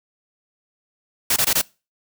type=noise bursts; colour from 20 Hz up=white; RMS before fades=-18 dBFS; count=4; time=1.3-1.615 s; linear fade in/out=5 ms; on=63 ms; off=21 ms; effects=noise-tail reverb RT60 0.3 s tail -24 dB re dry